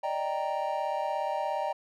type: chord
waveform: triangle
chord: Eb major seventh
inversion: third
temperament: equal with one note detuned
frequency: 585.3 / 622.3 / 784 / 932.3 Hz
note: D5 / Eb5 / G5 / Bb5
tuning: -6 / 0 / 0 / 0 cents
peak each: -33 / -33 / -31 / -32 dBFS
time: 0.03-1.73 s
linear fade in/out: 10 ms
effects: none